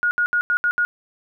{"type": "tone bursts at uneven times", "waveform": "sine", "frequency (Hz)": 1440, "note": "F#6", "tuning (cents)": -47, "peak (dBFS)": -16, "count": 6, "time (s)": [[0.03, 0.11], [0.18, 0.26], [0.33, 0.41], [0.5, 0.57], [0.64, 0.71], [0.78, 0.85]], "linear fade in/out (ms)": 0, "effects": []}